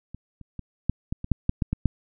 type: clicks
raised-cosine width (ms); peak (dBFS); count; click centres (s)
5; -25 / -30 / -22 / -9 / -15 / -20 / -7 / -8 / -10 / -12 / -7; 11; 0.146 / 0.413 / 0.593 / 0.896 / 1.125 / 1.244 / 1.317 / 1.494 / 1.622 / 1.73 / 1.857
effects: none